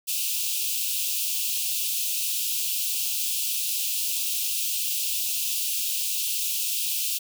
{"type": "high-pass noise", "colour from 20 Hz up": "white", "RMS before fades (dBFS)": -27, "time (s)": [0.07, 7.19], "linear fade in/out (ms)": 20, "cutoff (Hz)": 2500, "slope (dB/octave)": 96, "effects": []}